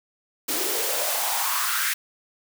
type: noise with high-pass filter sweep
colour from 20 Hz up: white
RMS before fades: -25 dBFS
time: 0.48-1.94 s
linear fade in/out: 10 ms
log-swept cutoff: 300 to 1700 Hz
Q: 4.6
effects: none